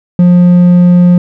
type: tone with hard clipping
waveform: sine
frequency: 177.2 Hz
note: F3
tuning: 25 cents sharp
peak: -3 dBFS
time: 0.19-1.18 s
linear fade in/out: 2 ms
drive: 3 dB
effects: none